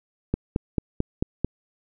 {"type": "click train", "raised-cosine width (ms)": 3, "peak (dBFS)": -9, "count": 6, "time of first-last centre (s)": [0.34, 1.446], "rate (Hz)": 4.52, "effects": []}